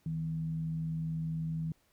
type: tone with frequency modulation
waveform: sine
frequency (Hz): 160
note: D#3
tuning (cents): +49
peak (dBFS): -32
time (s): 0.06-1.72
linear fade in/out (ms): 2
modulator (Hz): 88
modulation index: 0.26
effects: pink hiss -71 dBFS RMS until 1.92 s